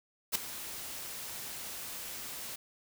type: noise with ADSR envelope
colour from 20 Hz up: white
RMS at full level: -27 dBFS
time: 0.32-2.56 s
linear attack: 33 ms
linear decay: 6 ms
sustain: -15 dB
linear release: 7 ms
effects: none